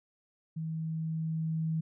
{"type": "tone with level ramp", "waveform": "sine", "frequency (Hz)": 160.4, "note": "E3", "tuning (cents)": -47, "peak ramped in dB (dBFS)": [-33, -28], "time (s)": [0.56, 1.81], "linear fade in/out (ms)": 10, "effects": []}